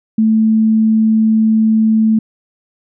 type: tone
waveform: sine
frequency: 220 Hz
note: A3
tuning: in tune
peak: -8 dBFS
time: 0.18-2.19 s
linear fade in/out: 5 ms
effects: none